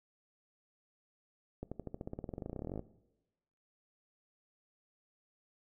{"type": "accelerating click train", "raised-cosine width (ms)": 2, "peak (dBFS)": -27, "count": 28, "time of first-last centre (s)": [1.63, 2.794], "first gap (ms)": 86, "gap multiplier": 0.94, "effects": ["noise-tail reverb RT60 1.0 s tail -18 dB re dry"]}